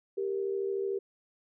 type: tone pair together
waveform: sine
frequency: 392.8 / 466.2 Hz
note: G4 / A#4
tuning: +4 / 0 cents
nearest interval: minor third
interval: 296 cents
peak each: -30 / -36 dBFS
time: 0.17-0.99 s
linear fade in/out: 10 ms
effects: none